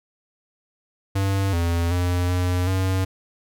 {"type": "tone with pitch steps", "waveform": "square", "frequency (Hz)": [97.6, 85, 88.9, 89.9, 94.3], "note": ["G2", "F2", "F2", "F#2", "F#2"], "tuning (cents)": [-7, -46, 31, -49, 33], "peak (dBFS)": -20, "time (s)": [1.15, 3.05], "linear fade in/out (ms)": 10, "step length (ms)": 380, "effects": []}